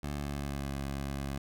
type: tone with pitch glide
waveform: 15% pulse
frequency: 72.2 to 69.06 Hz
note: D2 to C#2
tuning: -29 to -6 cents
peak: -28 dBFS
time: 0.03-1.38 s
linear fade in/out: 5 ms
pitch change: -77 cents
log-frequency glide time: 0.14-0.7 s
effects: none